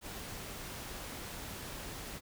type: noise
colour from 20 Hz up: pink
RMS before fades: -44 dBFS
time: 0.01-2.21 s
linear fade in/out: 50 ms
effects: none